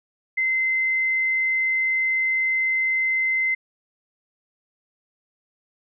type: tone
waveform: sine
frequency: 2066 Hz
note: C7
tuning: 22 cents flat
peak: -19 dBFS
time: 0.37-3.55 s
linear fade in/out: 10 ms
effects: none